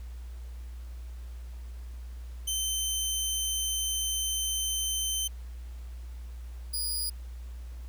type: tone pair in turn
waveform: 15% pulse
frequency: 3087 / 4909 Hz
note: G7 / D#8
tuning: -27 / -24 cents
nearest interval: minor sixth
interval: 803 cents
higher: second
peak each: -21 / -23 dBFS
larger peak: first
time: 2.47-5.28 / 6.73-7.1 s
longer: first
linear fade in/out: 10 ms
effects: added 60 Hz sine -38 dBFS peak until 7.88 s + pink hiss -59 dBFS RMS until 7.88 s

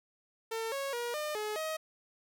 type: tone with pitch steps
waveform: sawtooth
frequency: 450.7 / 551 / 477.5 / 604 / 424.6 / 631 Hz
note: A4 / C#5 / A#4 / D5 / G#4 / D#5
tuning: +42 / -11 / +42 / +48 / +38 / +24 cents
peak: -30 dBFS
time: 0.51-1.77 s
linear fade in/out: 10 ms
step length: 210 ms
effects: none

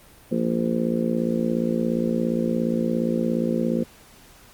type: harmonic tone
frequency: 57.2 Hz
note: A#1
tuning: 32 cents flat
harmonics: 3 / 4 / 5 / 6 / 7 / 8 / 9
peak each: -28 / -23 / -35 / -29 / -33 / -33 / -29 dBFS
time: 0.31-3.84 s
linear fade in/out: 10 ms
effects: pink hiss -50 dBFS RMS until 4.53 s + Opus 32 kbps

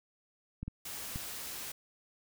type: clicks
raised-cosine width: 5 ms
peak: -26 dBFS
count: 3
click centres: 0.63 / 0.68 / 1.159 s
type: noise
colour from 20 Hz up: white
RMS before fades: -42 dBFS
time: 0.85-1.72 s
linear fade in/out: 5 ms
effects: none

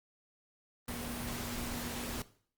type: tone in noise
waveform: sine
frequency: 239.3 Hz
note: A#3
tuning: 46 cents sharp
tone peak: -43 dBFS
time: 0.88-2.22 s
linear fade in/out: 2 ms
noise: pink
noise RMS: -40 dBFS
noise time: 0.88-2.22 s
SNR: -6 dB
effects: noise-tail reverb RT60 0.5 s tail -17 dB re dry + Opus 32 kbps

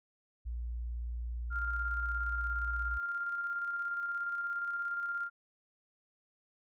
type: tone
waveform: sine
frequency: 59 Hz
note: A#1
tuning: 22 cents sharp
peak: -35 dBFS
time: 0.45-2.99 s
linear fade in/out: 20 ms
type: tone with tremolo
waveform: sine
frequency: 1396.9 Hz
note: F6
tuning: in tune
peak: -32 dBFS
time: 1.5-5.3 s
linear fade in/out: 50 ms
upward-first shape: square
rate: 17 Hz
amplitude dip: 30%
effects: none

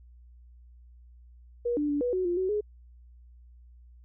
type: tone with pitch steps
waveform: sine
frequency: 478.8 / 295 / 289.4 / 490 / 370.2 / 349.9 / 374.5 / 418.9 Hz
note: A#4 / D4 / D4 / B4 / F#4 / F4 / F#4 / G#4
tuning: +46 / +8 / -25 / -14 / +1 / +3 / +21 / +15 cents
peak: -25 dBFS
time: 1.65-2.61 s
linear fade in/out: 10 ms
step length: 120 ms
effects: added 60 Hz sine -50 dBFS peak until 4.04 s

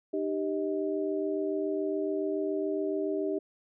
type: tone cluster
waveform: sine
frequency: 304.5 / 391.6 / 628 Hz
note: D#4 / G4 / D#5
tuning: -37 / -2 / +16 cents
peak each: -33 / -30 / -36 dBFS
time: 0.13-3.39 s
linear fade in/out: 10 ms
effects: none

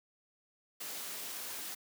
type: noise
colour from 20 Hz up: white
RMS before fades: -42 dBFS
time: 0.8-1.75 s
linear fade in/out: 10 ms
effects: high-pass 200 Hz 12 dB/octave

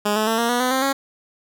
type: tone with pitch steps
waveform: 10% pulse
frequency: 207.7 / 216 / 224.7 / 233.7 / 243 / 252.8 / 262.9 / 273.4 Hz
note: G#3 / A3 / A3 / A#3 / B3 / B3 / C4 / C#4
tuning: 0 / -32 / +37 / +5 / -28 / +41 / +8 / -24 cents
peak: -10 dBFS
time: 0.05-0.93 s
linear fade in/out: 10 ms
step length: 110 ms
effects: none

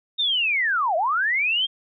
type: linear two-way sweep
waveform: sine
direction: down then up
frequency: 3729 to 611 to 3251 Hz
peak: -19 dBFS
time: 0.18-1.67 s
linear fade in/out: 20 ms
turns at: 0.96 s
effects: none

